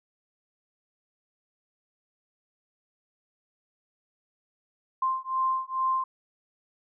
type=beating tone pair; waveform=sine; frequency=1046.5 / 1048.8 Hz; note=C6 / C6; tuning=0 / +4 cents; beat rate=2.3 Hz; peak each=-28 dBFS; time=5.02-6.04 s; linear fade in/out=5 ms; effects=none